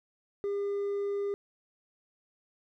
sine tone with hard clipping, 402.8 Hz, G4, 47 cents sharp, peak -30 dBFS, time 0.44-1.34 s, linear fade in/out 0 ms, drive 2 dB, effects none

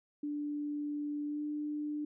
sine tone with pitch glide, 293.7 to 297.8 Hz, D4 to D4, 0 to +24 cents, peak -34 dBFS, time 0.23-2.05 s, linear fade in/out 5 ms, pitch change +24 cents, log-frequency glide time 1.26-1.42 s, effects none

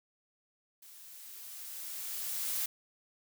blue noise with level ramp, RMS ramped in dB -54 to -33 dBFS, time 0.82-2.66 s, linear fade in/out 5 ms, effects none

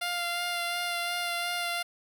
10% pulse tone with vibrato, 698 Hz, F5, 1 cent flat, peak -21 dBFS, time 0.01-1.83 s, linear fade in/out 10 ms, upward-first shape sine, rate 2.8 Hz, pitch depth 15 cents each way, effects none

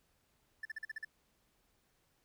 triangle tone bursts, 1760 Hz, A6, in tune, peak -37 dBFS, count 7, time 0.63-1.049 s, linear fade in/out 5 ms, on 23 ms, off 43 ms, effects pink hiss -75 dBFS RMS until 2.24 s

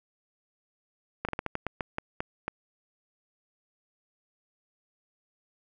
slowing click train, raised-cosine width 0.5 ms, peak -15 dBFS, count 11, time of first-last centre 1.25-2.48 s, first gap 37 ms, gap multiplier 1.25, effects none

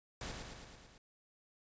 pink noise with echo, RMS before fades -43 dBFS, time 0.21-0.32 s, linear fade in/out 2 ms, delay 110 ms, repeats 6, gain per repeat -3 dB, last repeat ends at 0.98 s, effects resampled to 16000 Hz

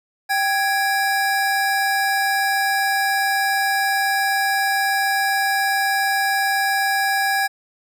square tone pair together, 784 / 1661.2 Hz, G5 / G#6, 0 / 0 cents, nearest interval octave + minor second, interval 1300 cents, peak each -21 dBFS, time 0.29-7.48 s, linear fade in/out 20 ms, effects none

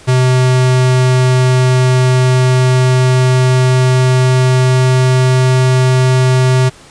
square tone with pitch glide, 127.9 to 128.72 Hz, C3 to C3, -39 to -28 cents, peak -8 dBFS, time 0.07-6.7 s, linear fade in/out 20 ms, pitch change +11 cents, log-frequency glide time 2.11-5.89 s, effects pink hiss -39 dBFS RMS until 6.9 s + resampled to 22050 Hz

